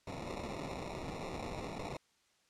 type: noise with sample-and-hold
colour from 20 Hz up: violet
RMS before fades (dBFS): -42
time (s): 0.07-1.97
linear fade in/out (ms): 5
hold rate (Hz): 1575
effects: white hiss -72 dBFS RMS until 2.49 s + low-pass 7000 Hz 12 dB/octave